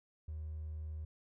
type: tone with hard clipping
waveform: triangle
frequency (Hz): 77.8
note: D#2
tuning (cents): 0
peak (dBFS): -40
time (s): 0.28-1.05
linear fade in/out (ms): 5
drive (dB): 3
effects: none